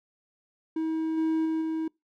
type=tone with level steps; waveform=triangle; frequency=319.9 Hz; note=D#4; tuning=48 cents sharp; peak=-24 / -21 / -23 / -25 dBFS; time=0.76-1.88 s; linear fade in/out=5 ms; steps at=1.17 / 1.45 / 1.61 s; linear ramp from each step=10 ms; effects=noise-tail reverb RT60 0.2 s tail -25 dB re dry